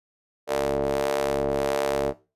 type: ring-modulated tone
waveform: sawtooth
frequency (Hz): 69.3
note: C#2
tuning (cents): 0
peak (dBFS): -15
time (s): 0.47-2.14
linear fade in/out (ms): 50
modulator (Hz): 519
effects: noise-tail reverb RT60 0.3 s tail -18 dB re dry + resampled to 32000 Hz